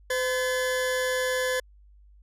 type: tone pair together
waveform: 40% pulse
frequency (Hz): 510.8 / 1718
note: C5 / A6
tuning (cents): -42 / -42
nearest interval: octave + major sixth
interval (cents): 2100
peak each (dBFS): -25 / -29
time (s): 0.1-1.6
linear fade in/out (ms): 5
effects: added 50 Hz sine -51 dBFS peak until 2.22 s + resampled to 32000 Hz